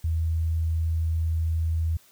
sine tone, 81.3 Hz, E2, 23 cents flat, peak -22 dBFS, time 0.04-1.97 s, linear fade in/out 5 ms, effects white hiss -57 dBFS RMS until 2.11 s

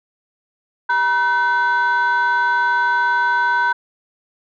sine tone pair together, 959.5 / 1522 Hz, A#5 / F#6, +50 / +48 cents, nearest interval minor sixth, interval 798 cents, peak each -15 dBFS, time 0.89-3.73 s, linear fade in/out 10 ms, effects tanh soft clip ceiling -11 dBFS

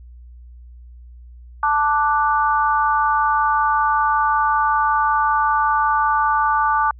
sine chord, D major, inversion second, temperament equal, 880 / 1174.7 / 1480 Hz, A5 / D6 / F#6, 0 / 0 / 0 cents, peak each -18 / -18 / -23 dBFS, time 1.63-6.91 s, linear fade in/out 2 ms, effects added 60 Hz sine -38 dBFS peak until 6.99 s

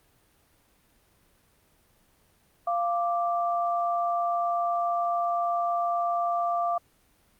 sine tone pair together, 694 / 1174.7 Hz, F5 / D6, -11 / 0 cents, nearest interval major sixth, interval 911 cents, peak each -25 / -29 dBFS, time 2.67-6.78 s, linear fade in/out 5 ms, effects pink hiss -64 dBFS RMS until 7.39 s + Opus 32 kbps

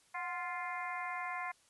harmonic tone with a mistuned harmonic, 349.2 Hz, F4, in tune, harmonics 2 / 3 / 4 / 5 / 6 / 7, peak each -43 / -41 / -48 / -46 / -43 / -53 dBFS, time 0.14-1.52 s, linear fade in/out 10 ms, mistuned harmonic 2, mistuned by +71 cents, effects white hiss -68 dBFS RMS until 1.69 s + resampled to 24000 Hz

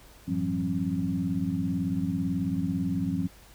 sine tone cluster, 95.6 / 112 / 172.6 / 190.7 / 269.4 Hz, G2 / A2 / F3 / G3 / C#4, -43 / +31 / -20 / -47 / -49 cents, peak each -36 / -39 / -30 / -32 / -30 dBFS, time 0.27-3.28 s, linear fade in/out 20 ms, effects added 50 Hz sine -54 dBFS peak until 3.54 s + pink hiss -54 dBFS RMS until 3.54 s

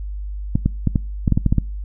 clicks, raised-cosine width 5 ms, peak -3 dBFS, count 10, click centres 0.555 / 0.66 / 0.873 / 0.958 / 1.278 / 1.323 / 1.375 / 1.463 / 1.525 / 1.583 s, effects noise-tail reverb RT60 0.4 s tail -25 dB re dry + added 50 Hz sine -25 dBFS peak until 1.84 s

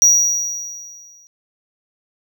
triangle tone with exponential decay, 5770 Hz, F#8, 44 cents flat, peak -5 dBFS, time 0.02-1.27 s, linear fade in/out 0 ms, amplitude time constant 270 ms, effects none

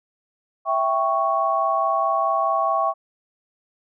sine chord, C# diminished, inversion first, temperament equal, 659.3 / 784 / 1108.7 Hz, E5 / G5 / C#6, 0 / 0 / 0 cents, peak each -23 / -24 / -21 dBFS, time 0.65-2.94 s, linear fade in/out 50 ms, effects none

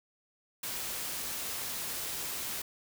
white noise, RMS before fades -37 dBFS, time 0.63-2.62 s, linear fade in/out 5 ms, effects none

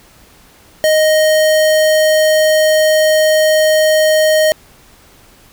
square tone, 622.3 Hz, D#5, in tune, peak -9 dBFS, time 0.84-4.52 s, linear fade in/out 0 ms, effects pink hiss -45 dBFS RMS until 5.52 s

